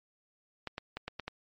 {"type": "clicks", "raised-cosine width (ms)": 0.3, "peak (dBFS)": -21, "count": 6, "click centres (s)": [0.673, 0.781, 0.97, 1.08, 1.197, 1.28], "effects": ["MP3 48 kbps"]}